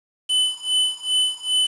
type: tone with tremolo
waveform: square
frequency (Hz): 3013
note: F#7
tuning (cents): +31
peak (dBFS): -16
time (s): 0.29-1.67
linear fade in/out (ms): 10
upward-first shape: sine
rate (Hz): 2.5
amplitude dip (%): 95
effects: resampled to 22050 Hz + 7-bit